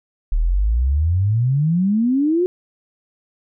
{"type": "exponential sweep", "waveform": "sine", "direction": "up", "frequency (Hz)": [36.45, 371], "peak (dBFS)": -14, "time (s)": [0.32, 2.46], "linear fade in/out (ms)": 0, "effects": []}